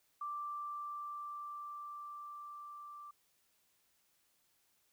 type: tone with level ramp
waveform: sine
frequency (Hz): 1175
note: D6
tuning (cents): +1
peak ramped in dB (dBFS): -38 to -48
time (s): 0.21-3.11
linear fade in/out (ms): 5
effects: white hiss -75 dBFS RMS until 4.92 s